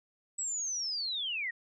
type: linear sweep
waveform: sine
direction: down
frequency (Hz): 7902 to 1829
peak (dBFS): -32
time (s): 0.38-1.51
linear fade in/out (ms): 10
effects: none